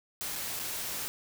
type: noise with dropouts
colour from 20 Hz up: white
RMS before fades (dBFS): -36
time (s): 0.21-1.08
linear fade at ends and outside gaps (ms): 0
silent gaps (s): 0.355-0.359 / 0.592-0.597
effects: none